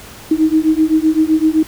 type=beating tone pair; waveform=sine; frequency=311.1 / 318.9 Hz; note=D#4 / D#4; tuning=0 / +43 cents; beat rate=7.8 Hz; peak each=-13 dBFS; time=0.31-1.63 s; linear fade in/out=5 ms; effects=pink hiss -36 dBFS RMS until 1.67 s